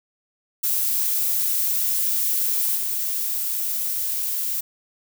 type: noise with level steps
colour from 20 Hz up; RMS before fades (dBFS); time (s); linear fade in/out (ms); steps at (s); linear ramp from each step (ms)
violet; -22 / -25; 0.63-4.61; 10; 2.75; 20
effects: none